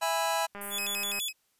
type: chord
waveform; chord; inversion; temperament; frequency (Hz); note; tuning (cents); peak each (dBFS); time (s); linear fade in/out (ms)
sawtooth; E major; none; just; 659.3 / 824.1 / 988.9; E5 / G#5 / B5; 0 / -14 / +2; -27; 0.01-0.47; 20
type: click train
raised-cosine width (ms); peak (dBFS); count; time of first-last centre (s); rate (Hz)
0.5; -27; 130; 0.55-1.189; 202
type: high-pass noise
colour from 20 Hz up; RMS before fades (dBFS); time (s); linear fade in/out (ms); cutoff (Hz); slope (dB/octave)
white; -37; 0.61-1.28; 5; 8900; 48
type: tone with vibrato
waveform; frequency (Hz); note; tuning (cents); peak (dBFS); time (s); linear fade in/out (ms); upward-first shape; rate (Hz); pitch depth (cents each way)
sawtooth; 2953; F#7; -4; -28; 0.7-1.33; 50; square; 6; 260
effects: white hiss -72 dBFS RMS until 1.59 s + resampled to 32000 Hz